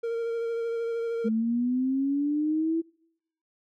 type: tone with vibrato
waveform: triangle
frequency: 462.2 Hz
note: A#4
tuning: 15 cents flat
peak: -25 dBFS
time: 0.03-1.29 s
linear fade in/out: 10 ms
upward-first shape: sine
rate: 13 Hz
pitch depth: 17 cents each way
type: linear sweep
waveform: sine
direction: up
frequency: 214.7 to 331.8 Hz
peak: -23 dBFS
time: 1.24-2.82 s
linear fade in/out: 20 ms
effects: noise-tail reverb RT60 0.8 s tail -26 dB re dry